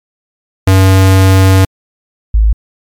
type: tone pair in turn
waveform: square / sine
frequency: 95.2 / 53.43 Hz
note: F#2 / G#1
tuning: +50 / +50 cents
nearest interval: minor seventh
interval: 1000 cents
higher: first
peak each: -4 dBFS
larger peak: neither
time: 0.67-1.65 / 2.34-2.53 s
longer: first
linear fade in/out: 5 ms
effects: MP3 96 kbps